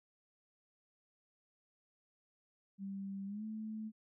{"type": "tone with pitch glide", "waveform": "sine", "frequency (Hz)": [196, 217.5], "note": ["G3", "A3"], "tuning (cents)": [0, -20], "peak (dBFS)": -40, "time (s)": [2.78, 3.92], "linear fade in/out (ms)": 50, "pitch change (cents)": 180, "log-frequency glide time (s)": [3.26, 3.44], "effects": []}